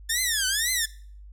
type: tone with vibrato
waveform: 10% pulse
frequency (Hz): 1760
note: A6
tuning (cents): 0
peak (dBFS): -14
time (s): 0.09-0.86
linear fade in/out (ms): 10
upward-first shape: triangle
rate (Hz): 2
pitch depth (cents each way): 290
effects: noise-tail reverb RT60 0.5 s tail -20 dB re dry + added 50 Hz sine -42 dBFS peak until 1.32 s